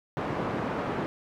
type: band-pass noise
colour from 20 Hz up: pink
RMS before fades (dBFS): -31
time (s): 0.17-1.06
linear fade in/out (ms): 0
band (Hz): 150 to 1300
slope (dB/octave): 12
effects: none

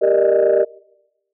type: chord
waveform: sine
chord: Eb major seventh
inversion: first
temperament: equal with one note detuned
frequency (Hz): 392 / 466.2 / 593.8 / 622.3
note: G4 / Bb4 / D5 / Eb5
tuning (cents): 0 / 0 / +19 / 0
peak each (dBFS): -16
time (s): 0.01-0.65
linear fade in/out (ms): 20
effects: noise-tail reverb RT60 0.9 s tail -23 dB re dry + tanh soft clip ceiling -6 dBFS

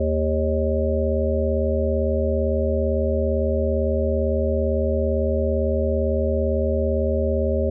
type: harmonic tone with a mistuned harmonic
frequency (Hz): 77.78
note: D#2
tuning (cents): 0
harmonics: 1 / 3 / 5 / 7 / 8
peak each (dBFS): -22 / -27 / -26 / -24 / -28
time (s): 0-7.7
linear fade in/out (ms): 5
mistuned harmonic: 5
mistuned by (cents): +30
effects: none

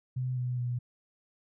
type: tone with pitch steps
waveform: sine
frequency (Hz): 127.4 / 124.6 / 122.4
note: C3 / B2 / B2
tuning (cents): -46 / +16 / -15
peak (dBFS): -29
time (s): 0.16-0.79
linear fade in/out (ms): 10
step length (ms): 210
effects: none

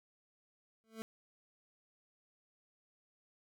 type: tone with exponential growth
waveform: 25% pulse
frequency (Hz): 222.5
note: A3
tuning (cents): +20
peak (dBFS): -34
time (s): 0.84-1.02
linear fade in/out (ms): 0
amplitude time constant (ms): 37
effects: none

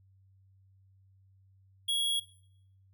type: tone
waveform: square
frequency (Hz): 3322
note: G#7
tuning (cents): 0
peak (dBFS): -28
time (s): 1.88-2.2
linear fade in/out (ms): 10
effects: noise-tail reverb RT60 0.7 s tail -18 dB re dry + added 96 Hz sine -60 dBFS peak until 2.93 s

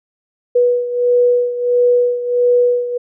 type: beating tone pair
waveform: sine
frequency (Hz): 488.1 / 489.6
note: B4 / B4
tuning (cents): -20 / -15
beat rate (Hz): 1.5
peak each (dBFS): -12 / -17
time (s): 0.55-2.98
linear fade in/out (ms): 10
effects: none

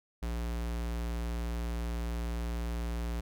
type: tone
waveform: square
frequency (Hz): 58.27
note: A#1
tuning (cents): 0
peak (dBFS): -33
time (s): 0.22-3.21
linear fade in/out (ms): 10
effects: none

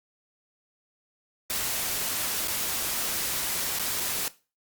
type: noise with dropouts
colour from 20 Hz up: white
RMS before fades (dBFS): -29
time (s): 1.5-4.28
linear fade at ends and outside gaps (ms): 0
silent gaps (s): 2.474-2.481 / 3.788-3.796 / 4-4.004
effects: noise-tail reverb RT60 0.3 s tail -17 dB re dry + Opus 48 kbps

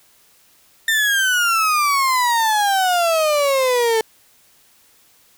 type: exponential sweep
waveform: 35% pulse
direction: down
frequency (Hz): 1818 to 438.1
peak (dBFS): -13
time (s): 0.88-4.01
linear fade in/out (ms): 2
effects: white hiss -54 dBFS RMS until 5.37 s

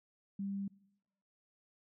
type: tone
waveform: sine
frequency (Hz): 197.8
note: G3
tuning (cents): +16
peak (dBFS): -36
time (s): 0.39-0.68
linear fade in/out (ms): 5
effects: noise-tail reverb RT60 0.9 s tail -23 dB re dry

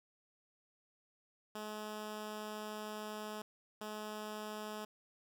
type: tone bursts at uneven times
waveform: 10% pulse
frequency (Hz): 212.9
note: G#3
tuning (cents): +43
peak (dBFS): -34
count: 2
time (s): 1.55-3.42 / 3.81-4.85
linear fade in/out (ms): 5
effects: none

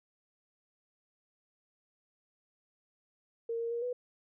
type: tone with pitch steps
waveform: sine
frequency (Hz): 461.2 / 464 / 470.6 / 493.2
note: A#4 / A#4 / A#4 / B4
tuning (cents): -19 / -8 / +16 / -2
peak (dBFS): -32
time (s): 3.49-3.93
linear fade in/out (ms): 5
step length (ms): 110
effects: none

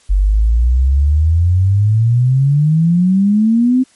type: exponential sweep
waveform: sine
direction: up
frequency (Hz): 46.28 to 262.2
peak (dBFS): -8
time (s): 0.09-3.84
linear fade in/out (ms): 20
effects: white hiss -51 dBFS RMS until 3.95 s + MP3 48 kbps

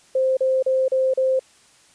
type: tone bursts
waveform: sine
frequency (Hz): 523.3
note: C5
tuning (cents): 0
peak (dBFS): -16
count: 5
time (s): 0.15-1.394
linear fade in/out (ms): 5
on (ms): 220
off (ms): 36
effects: white hiss -54 dBFS RMS until 1.94 s + resampled to 22050 Hz

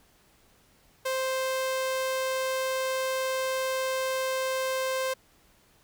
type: tone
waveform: sawtooth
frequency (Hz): 523.3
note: C5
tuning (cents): 0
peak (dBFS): -23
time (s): 1.05-5.14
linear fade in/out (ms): 10
effects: pink hiss -62 dBFS RMS until 5.83 s

